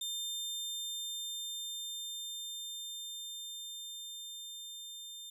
sawtooth tone with level ramp, 3600 Hz, A7, 39 cents sharp, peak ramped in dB -33 to -42 dBFS, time 0.01-5.3 s, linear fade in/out 5 ms, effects none

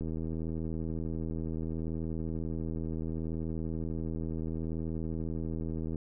click train, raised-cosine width 3 ms, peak -24 dBFS, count 481, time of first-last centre 0.01-5.958 s, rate 80.7 Hz, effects none

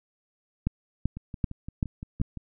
two click trains, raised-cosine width 5 ms, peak -12 / -24 dBFS, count 5 / 8, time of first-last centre 0.67-2.214 / 1.17-2.373 s, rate 2.59 / 5.82 Hz, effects none

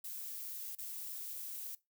violet noise with dropouts, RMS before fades -44 dBFS, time 0.04-1.75 s, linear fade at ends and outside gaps 5 ms, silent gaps 0.752-0.785 s, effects noise-tail reverb RT60 0.2 s tail -19 dB re dry

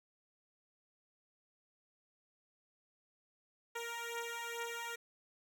10% pulse beating tone pair, 466.2 / 468.5 Hz, A#4 / A#4, 0 / +9 cents, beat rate 2.3 Hz, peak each -36 / -34 dBFS, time 3.75-4.96 s, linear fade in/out 10 ms, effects none

